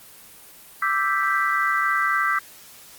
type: chord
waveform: sine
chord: E minor seventh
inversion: third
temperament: equal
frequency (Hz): 1174.7 / 1318.5 / 1568 / 1975.5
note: D6 / E6 / G6 / B6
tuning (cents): 0 / 0 / 0 / 0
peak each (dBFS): -24 / -25 / -24 / -25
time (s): 0.82-2.39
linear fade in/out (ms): 5
effects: white hiss -46 dBFS RMS until 2.98 s + Opus 24 kbps